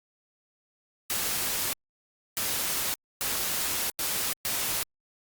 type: noise bursts at uneven times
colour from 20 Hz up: white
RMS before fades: -29 dBFS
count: 5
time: 1.1-1.73 / 2.37-2.94 / 3.21-3.9 / 3.99-4.33 / 4.45-4.83 s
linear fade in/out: 0 ms
effects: Opus 48 kbps